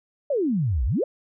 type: exponential two-way sweep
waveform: sine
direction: down then up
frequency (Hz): 611 to 53.9 to 611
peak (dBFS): -20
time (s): 0.3-1.04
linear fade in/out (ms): 5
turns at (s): 0.85
effects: none